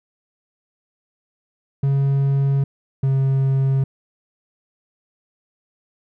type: tone pair in turn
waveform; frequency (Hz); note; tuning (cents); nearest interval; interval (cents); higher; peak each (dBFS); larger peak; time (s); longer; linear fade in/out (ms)
triangle; 138.1 / 134.87; C#3 / C#3; -6 / -47; unison; 41; first; -13; neither; 1.83-2.64 / 3.03-3.84; neither; 5
effects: none